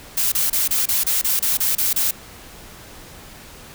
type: noise bursts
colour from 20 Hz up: blue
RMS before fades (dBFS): -19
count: 11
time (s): 0.17-2.11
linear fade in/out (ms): 5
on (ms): 150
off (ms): 29
effects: pink hiss -41 dBFS RMS until 3.74 s